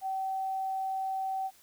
sine tone, 767 Hz, G5, 38 cents flat, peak -30 dBFS, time 0.01-1.51 s, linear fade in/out 50 ms, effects white hiss -60 dBFS RMS until 1.62 s

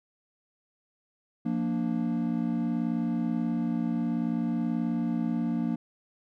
triangle chord, Bb major, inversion second, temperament equal, 174.61 / 233.1 / 293.7 Hz, F3 / Bb3 / D4, 0 / 0 / 0 cents, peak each -30 / -26 / -31 dBFS, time 1.45-5.76 s, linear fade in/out 10 ms, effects none

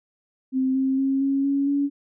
sine tone with pitch steps, 261.6 / 265.7 / 269.9 / 274.1 / 278.4 / 282.8 Hz, C4 / C4 / C#4 / C#4 / C#4 / C#4, 0 / +27 / -46 / -19 / +8 / +35 cents, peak -19 dBFS, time 0.52-1.9 s, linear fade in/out 50 ms, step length 230 ms, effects none

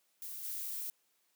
violet noise with level steps, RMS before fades -44 / -40 dBFS, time 0.22-0.9 s, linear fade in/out 0 ms, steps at 0.43 s, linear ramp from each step 20 ms, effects white hiss -75 dBFS RMS until 1.35 s + high-pass 200 Hz 12 dB/octave

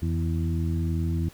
harmonic tone with a mistuned harmonic, 82.41 Hz, E2, in tune, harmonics 1 / 2 / 3 / 4, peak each -25 / -29 / -35 / -35 dBFS, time 0.02-1.29 s, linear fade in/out 5 ms, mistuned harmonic 1, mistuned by +65 cents, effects pink hiss -52 dBFS RMS until 1.33 s

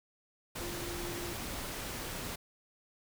sine tone in noise, 347.5 Hz, F4, 9 cents flat, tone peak -42 dBFS, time 0.6-1.34 s, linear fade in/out 10 ms, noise pink, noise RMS -40 dBFS, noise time 0.55-2.36 s, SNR -5 dB, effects none

